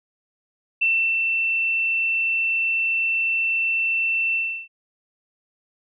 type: tone with ADSR envelope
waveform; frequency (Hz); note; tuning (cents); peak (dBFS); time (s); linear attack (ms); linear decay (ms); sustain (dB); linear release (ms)
sine; 2683; E7; +30; -16; 0.81-4.68; 12; 340; -3; 330
effects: none